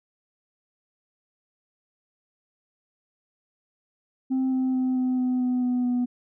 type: tone with pitch steps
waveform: sine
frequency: 261.6 / 259.3 / 257.1 / 254.9 / 252.7 / 250.5 / 248.3 / 246.2 Hz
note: C4 / C4 / C4 / C4 / B3 / B3 / B3 / B3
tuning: 0 / -15 / -30 / -45 / +40 / +25 / +9 / -5 cents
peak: -19 dBFS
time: 4.3-6.06 s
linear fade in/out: 20 ms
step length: 220 ms
effects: tanh soft clip ceiling -20 dBFS